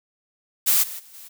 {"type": "noise with level steps", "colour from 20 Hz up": "blue", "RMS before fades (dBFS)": [-18, -34, -48, -42], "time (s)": [0.66, 1.29], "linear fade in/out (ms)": 20, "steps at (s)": [0.82, 0.98, 1.13], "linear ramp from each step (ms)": 20, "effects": []}